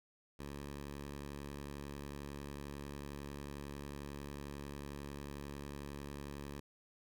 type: tone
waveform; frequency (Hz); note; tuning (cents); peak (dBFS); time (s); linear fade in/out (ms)
10% pulse; 71.1; C#2; +45; -36; 0.39-6.6; 5
effects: none